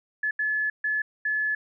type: tone bursts at uneven times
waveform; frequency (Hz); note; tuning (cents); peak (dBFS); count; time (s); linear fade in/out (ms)
sine; 1718; A6; -42; -23; 4; 0.23-0.31 / 0.39-0.7 / 0.84-1.02 / 1.25-1.55; 5
effects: none

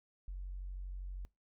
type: tone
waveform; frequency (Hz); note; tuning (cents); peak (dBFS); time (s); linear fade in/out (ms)
sine; 46.25; F#1; 0; -39; 0.28-1.25; 0
effects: noise-tail reverb RT60 0.2 s tail -23 dB re dry + tanh soft clip ceiling -35 dBFS

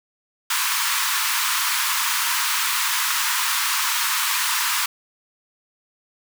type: high-pass noise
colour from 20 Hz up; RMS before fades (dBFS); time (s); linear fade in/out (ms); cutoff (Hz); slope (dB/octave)
pink; -22; 0.5-4.86; 5; 920; 96
effects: none

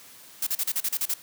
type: noise bursts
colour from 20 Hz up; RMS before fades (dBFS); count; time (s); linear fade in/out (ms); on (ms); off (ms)
blue; -26; 9; 0.42-1.14; 5; 48; 36
effects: white hiss -49 dBFS RMS until 1.22 s + high-pass 100 Hz 12 dB/octave

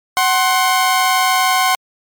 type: tone pair together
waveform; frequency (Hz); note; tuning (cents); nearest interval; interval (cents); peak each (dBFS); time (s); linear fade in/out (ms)
sawtooth; 748 / 1057.8; F#5 / C6; +19 / +19; tritone; 600; -11; 0.17-1.75; 0
effects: MP3 96 kbps

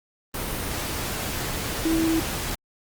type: tone in noise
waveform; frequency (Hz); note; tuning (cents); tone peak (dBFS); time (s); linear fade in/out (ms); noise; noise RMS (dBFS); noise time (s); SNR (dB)
sine; 324.5; E4; -27; -20; 1.85-2.2; 5; pink; -29; 0.34-2.55; +6
effects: Opus 32 kbps

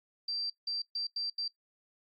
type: tone bursts at uneven times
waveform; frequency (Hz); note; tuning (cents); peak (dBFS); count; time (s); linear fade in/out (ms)
sine; 4699; D8; 0; -32; 5; 0.28-0.5 / 0.67-0.82 / 0.95-1.07 / 1.16-1.3 / 1.38-1.48; 5
effects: noise-tail reverb RT60 0.1 s tail -17 dB re dry + AAC 32 kbps

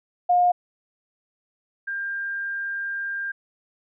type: tone pair in turn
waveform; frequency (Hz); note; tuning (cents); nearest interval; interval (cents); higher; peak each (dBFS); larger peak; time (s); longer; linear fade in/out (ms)
sine; 713 / 1597.4; F5 / G6; +36 / +32; octave + major second; 1396; second; -15 / -26; first; 0.29-0.52 / 1.87-3.32; second; 10
effects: none

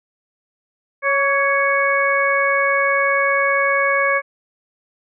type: harmonic tone with a mistuned harmonic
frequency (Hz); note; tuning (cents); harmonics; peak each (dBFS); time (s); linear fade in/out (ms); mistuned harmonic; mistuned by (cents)
554.4; C#5; 0; 1 / 2 / 3 / 4; -20 / -20 / -20 / -20; 1.02-4.22; 50; 2; +29
effects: none

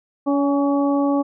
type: harmonic tone with a mistuned harmonic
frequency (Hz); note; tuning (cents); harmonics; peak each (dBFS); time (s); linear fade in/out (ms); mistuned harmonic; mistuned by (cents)
282.6; C#4; +34; 1 / 2 / 3 / 4; -17 / -23 / -27 / -29; 0.26-1.23; 20; 3; -27
effects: none

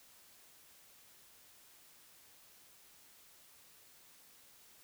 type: silence
effects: white hiss -62 dBFS RMS until 4.83 s

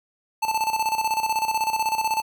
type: tone with tremolo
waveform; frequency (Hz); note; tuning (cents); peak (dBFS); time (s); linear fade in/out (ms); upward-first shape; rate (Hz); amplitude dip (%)
square; 880; A5; 0; -20; 0.42-2.22; 10; square; 16; 65
effects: none

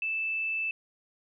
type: tone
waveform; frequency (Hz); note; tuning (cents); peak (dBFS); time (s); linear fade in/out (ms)
sine; 2637; E7; 0; -28; 0.02-0.71; 2
effects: none

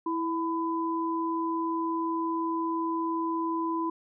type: tone pair together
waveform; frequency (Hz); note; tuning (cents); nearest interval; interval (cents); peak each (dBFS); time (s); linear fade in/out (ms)
sine; 328.6 / 1003; E4 / B5; -5 / +26; octave + perfect fifth; 1931; -29 / -30; 0.06-3.9; 5
effects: none

